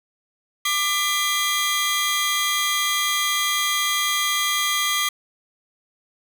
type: tone cluster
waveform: sawtooth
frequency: 1188 / 2006 / 3250 Hz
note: D6 / B6 / G#7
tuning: +20 / +26 / -38 cents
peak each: -21 dBFS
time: 0.65-5.09 s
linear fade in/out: 5 ms
effects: none